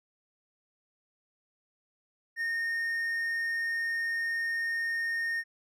triangle tone, 1839 Hz, A#6, 24 cents flat, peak -27 dBFS, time 2.36-5.44 s, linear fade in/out 50 ms, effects none

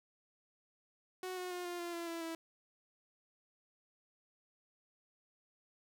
sawtooth tone with pitch steps, 369.3 / 363.2 / 357.1 / 351.2 / 345.4 / 339.6 / 334 / 328.4 Hz, F#4 / F#4 / F4 / F4 / F4 / F4 / E4 / E4, -3 / -32 / +39 / +10 / -19 / -48 / +23 / -6 cents, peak -36 dBFS, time 1.23-2.35 s, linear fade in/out 2 ms, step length 140 ms, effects 13-bit

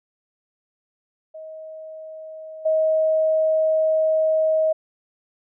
sine tone with level steps, 632 Hz, D#5, 27 cents sharp, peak -34 / -16 dBFS, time 1.34-4.73 s, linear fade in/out 10 ms, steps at 2.65 s, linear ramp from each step 10 ms, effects none

